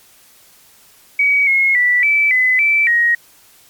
sine tone with pitch steps, 2266 / 2164 / 1965 / 2314 / 2018 / 2324 / 1884 Hz, C#7 / C#7 / B6 / D7 / B6 / D7 / A#6, +37 / -42 / -9 / -26 / +37 / -19 / +18 cents, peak -10 dBFS, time 1.19-3.15 s, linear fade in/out 5 ms, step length 280 ms, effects white hiss -48 dBFS RMS until 3.69 s + MP3 96 kbps

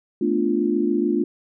sine chord, B half-diminished seventh, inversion third, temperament equal, 220 / 246.9 / 293.7 / 349.2 Hz, A3 / B3 / D4 / F4, 0 / 0 / 0 / 0 cents, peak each -24 / -26 / -23 / -22 dBFS, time 0.21-1.24 s, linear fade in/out 5 ms, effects none

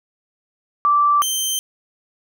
sine / 15% pulse tone pair in turn, 1168 / 3118 Hz, D6 / G7, -10 / -10 cents, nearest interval octave + perfect fourth, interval 1700 cents, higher second, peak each -12 dBFS, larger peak neither, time 0.85-1.22 / 1.22-1.59 s, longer neither, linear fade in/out 0 ms, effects none

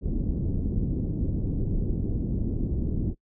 pink low-pass noise, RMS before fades -27 dBFS, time 0.01-3.15 s, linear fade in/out 50 ms, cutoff 330 Hz, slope 24 dB/octave, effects noise-tail reverb RT60 0.1 s tail -21 dB re dry

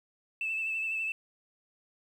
sine tone with vibrato, 2637 Hz, E7, in tune, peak -29 dBFS, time 0.41-1.12 s, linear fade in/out 2 ms, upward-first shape triangle, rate 12 Hz, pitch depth 34 cents each way, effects tanh soft clip ceiling -25 dBFS + 10-bit

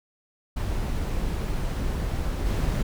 brown noise with level steps, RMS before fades -27 / -24 dBFS, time 0.56-2.83 s, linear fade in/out 10 ms, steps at 2.45 s, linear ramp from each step 20 ms, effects none

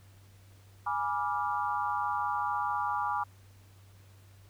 sine chord, G# diminished seventh, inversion none, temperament equal with one note detuned, 830.6 / 975.3 / 1174.7 / 1396.9 Hz, G#5 / B5 / D6 / F6, 0 / -22 / 0 / 0 cents, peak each -33 / -34 / -33 / -39 dBFS, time 0.86-3.24 s, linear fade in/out 10 ms, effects added 97 Hz sine -54 dBFS peak until 4.49 s + pink hiss -63 dBFS RMS until 4.49 s

